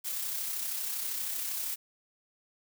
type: noise with amplitude modulation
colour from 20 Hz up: blue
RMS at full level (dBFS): -33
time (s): 0.04-1.76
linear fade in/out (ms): 20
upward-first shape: sine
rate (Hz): 32.7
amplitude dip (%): 35
effects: none